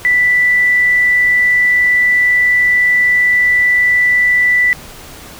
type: tone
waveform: sine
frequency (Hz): 1975.5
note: B6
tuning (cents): 0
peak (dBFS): -8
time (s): 0.05-4.73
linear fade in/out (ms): 0
effects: pink hiss -34 dBFS RMS until 5.39 s